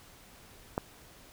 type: click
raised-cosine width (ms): 1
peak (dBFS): -15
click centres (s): 0.779
effects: pink hiss -55 dBFS RMS until 1.32 s